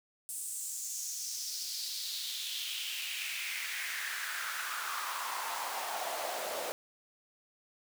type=noise with high-pass filter sweep; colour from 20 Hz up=pink; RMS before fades=-38 dBFS; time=0.29-6.72 s; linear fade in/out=0 ms; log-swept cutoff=8900 to 550 Hz; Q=3.5; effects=none